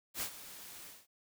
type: noise with ADSR envelope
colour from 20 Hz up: white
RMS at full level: -36 dBFS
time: 0.14-1.07 s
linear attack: 74 ms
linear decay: 85 ms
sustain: -14 dB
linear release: 210 ms
effects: none